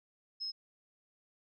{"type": "tone", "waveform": "sine", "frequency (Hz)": 5160, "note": "E8", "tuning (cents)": -38, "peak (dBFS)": -36, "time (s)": [0.4, 0.52], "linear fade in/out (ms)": 20, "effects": []}